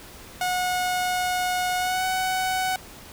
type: tone with pitch glide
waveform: sawtooth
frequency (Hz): 728 to 747.6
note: F#5 to F#5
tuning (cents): -28 to +18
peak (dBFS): -19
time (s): 0.41-2.76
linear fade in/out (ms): 2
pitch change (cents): +46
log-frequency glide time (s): 1.78-2.05
effects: pink hiss -44 dBFS RMS until 3.12 s